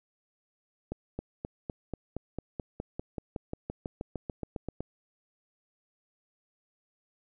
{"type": "accelerating click train", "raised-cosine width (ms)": 2, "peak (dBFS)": -21, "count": 22, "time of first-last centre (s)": [0.92, 4.806], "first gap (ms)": 270, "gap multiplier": 0.96, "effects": []}